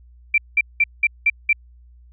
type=tone bursts; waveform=sine; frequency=2349 Hz; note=D7; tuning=in tune; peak=-12 dBFS; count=6; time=0.34-1.53 s; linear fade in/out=5 ms; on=40 ms; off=190 ms; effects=added 60 Hz sine -45 dBFS peak until 2.12 s